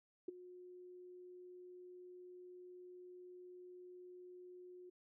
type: tone with ADSR envelope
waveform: sine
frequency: 360.8 Hz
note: F#4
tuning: 44 cents flat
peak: -37 dBFS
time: 0.28-4.9 s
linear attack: 6 ms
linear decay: 14 ms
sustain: -16 dB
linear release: 9 ms
effects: none